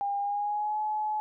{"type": "tone with pitch glide", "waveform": "sine", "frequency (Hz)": [805, 852.9], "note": ["G5", "G#5"], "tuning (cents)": [46, 46], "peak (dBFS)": -27, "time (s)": [0.01, 1.2], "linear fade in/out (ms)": 0, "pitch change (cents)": 100, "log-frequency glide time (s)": [0.19, 0.79], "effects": []}